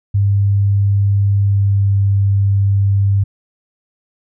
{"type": "tone with pitch glide", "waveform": "sine", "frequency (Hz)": [100, 99.19], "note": ["G2", "G2"], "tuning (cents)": [35, 21], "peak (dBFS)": -10, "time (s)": [0.14, 3.24], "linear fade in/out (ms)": 10, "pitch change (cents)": -14, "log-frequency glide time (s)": [1.43, 1.89], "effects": []}